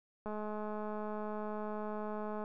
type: click train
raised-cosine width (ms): 1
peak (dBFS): -28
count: 463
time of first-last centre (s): 0.26-2.439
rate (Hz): 212
effects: none